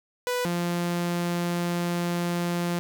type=tone pair in turn; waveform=sawtooth; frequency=493.9 / 173.66 Hz; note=B4 / F3; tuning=0 / -9 cents; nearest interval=octave + tritone; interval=1809 cents; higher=first; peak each=-21 dBFS; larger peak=neither; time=0.27-0.45 / 0.45-2.79 s; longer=second; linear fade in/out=0 ms; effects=none